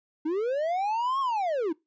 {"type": "linear two-way sweep", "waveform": "triangle", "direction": "up then down", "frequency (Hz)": [295.3, 1108.7, 295.3], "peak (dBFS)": -23, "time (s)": [0.25, 1.73], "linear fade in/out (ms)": 10, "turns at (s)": 1.2, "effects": ["noise-tail reverb RT60 0.2 s tail -23 dB re dry", "resampled to 16000 Hz"]}